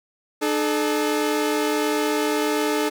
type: tone pair together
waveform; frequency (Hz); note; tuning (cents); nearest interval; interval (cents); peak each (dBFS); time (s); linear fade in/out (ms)
sawtooth; 300.9 / 430.6; D4 / A4; +42 / -37; tritone; 621; -19; 0.41-2.9; 20
effects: none